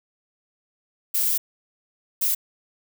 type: noise bursts at uneven times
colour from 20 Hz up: violet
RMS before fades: -22 dBFS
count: 2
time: 1.14-1.38 / 2.21-2.35 s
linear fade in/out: 10 ms
effects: none